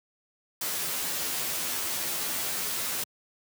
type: noise with comb filter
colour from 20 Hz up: white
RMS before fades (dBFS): -31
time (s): 0.61-3.04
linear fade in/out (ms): 5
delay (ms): 12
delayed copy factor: +0.9
effects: high-pass 100 Hz 12 dB/octave